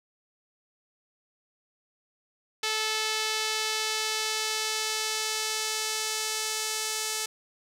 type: tone with band-pass filter sweep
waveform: sawtooth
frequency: 435.9 Hz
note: A4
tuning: 16 cents flat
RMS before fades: -30 dBFS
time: 2.63-7.26 s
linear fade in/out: 5 ms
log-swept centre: 4100 to 6900 Hz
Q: 1
effects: none